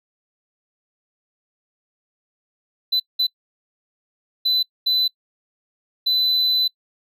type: tone bursts at uneven times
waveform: triangle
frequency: 4009 Hz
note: B7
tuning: 25 cents sharp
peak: -15 dBFS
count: 5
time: 2.92-3 / 3.19-3.27 / 4.45-4.63 / 4.86-5.08 / 6.06-6.68 s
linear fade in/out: 10 ms
effects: noise-tail reverb RT60 0.1 s tail -26 dB re dry